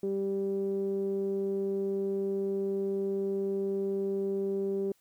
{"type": "tone with low-pass filter", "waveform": "sawtooth", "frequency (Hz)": 196, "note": "G3", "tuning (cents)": 0, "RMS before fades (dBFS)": -31, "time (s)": [0.03, 4.92], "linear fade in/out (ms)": 2, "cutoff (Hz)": 410, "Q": 5.8, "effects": ["white hiss -69 dBFS RMS until 5 s"]}